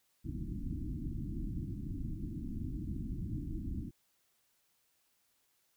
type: low-pass noise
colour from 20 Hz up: pink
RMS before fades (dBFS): -39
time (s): 0.24-3.91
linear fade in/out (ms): 20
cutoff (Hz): 330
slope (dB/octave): 96
effects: white hiss -75 dBFS RMS until 5.76 s